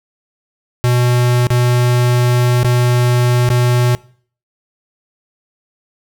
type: tone with dropouts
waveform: square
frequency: 122.7 Hz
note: B2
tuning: 11 cents flat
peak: -11 dBFS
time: 0.84-3.95 s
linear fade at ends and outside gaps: 0 ms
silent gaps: 1.469-1.504 / 2.632-2.646 / 3.489-3.502 s
effects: noise-tail reverb RT60 0.5 s tail -22 dB re dry